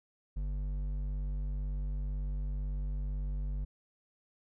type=tone with hard clipping; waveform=triangle; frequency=49 Hz; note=G1; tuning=in tune; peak=-34 dBFS; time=0.36-3.65 s; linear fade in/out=10 ms; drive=11 dB; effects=none